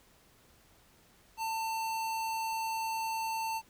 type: tone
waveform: square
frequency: 895 Hz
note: A5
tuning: 29 cents sharp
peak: -33 dBFS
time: 1.37-3.62 s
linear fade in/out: 50 ms
effects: pink hiss -63 dBFS RMS until 3.69 s